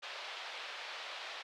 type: band-pass noise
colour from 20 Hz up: white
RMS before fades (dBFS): -45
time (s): 0.02-1.43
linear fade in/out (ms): 20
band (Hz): 520 to 3900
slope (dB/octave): 24
effects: none